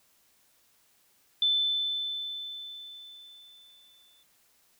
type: tone with exponential decay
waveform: sine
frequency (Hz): 3522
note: A7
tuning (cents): +1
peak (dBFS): -21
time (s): 1.42-4.23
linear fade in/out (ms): 2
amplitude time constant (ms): 610
effects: white hiss -66 dBFS RMS until 4.79 s